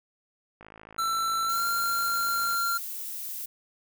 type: click train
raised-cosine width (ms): 0.5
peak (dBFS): -31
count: 105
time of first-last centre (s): 0.61-2.547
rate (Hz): 53.7
type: tone with pitch glide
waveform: square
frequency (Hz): 1340 to 1382.5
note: E6 to F6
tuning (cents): +28 to -18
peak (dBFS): -26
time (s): 0.98-2.78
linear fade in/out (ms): 10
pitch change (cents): +54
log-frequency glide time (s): 1.45-1.65
type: noise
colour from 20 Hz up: violet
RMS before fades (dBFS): -36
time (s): 1.49-3.46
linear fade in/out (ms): 5
effects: none